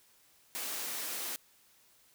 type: high-pass noise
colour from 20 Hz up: white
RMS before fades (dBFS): -38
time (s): 0.55-1.36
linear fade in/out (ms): 0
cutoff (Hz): 220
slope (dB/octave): 24
effects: white hiss -65 dBFS RMS until 2.14 s